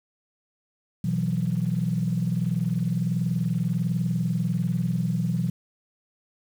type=chord; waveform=sine; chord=B suspended fourth; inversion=none; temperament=equal; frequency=123.47 / 164.81 / 185 Hz; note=B2 / E3 / F#3; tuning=0 / 0 / 0 cents; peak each=-27 / -25 / -27 dBFS; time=1.04-5.5 s; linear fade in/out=5 ms; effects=tanh soft clip ceiling -14 dBFS + 8-bit